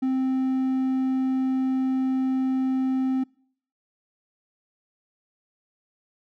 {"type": "tone", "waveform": "triangle", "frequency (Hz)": 261.6, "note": "C4", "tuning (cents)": 0, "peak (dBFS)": -19, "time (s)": [0.02, 3.24], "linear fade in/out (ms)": 10, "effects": ["noise-tail reverb RT60 0.6 s tail -26 dB re dry"]}